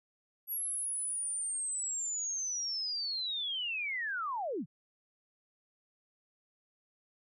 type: linear sweep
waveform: sine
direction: down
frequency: 11530 to 120 Hz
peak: -33 dBFS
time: 0.47-4.66 s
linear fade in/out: 50 ms
effects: none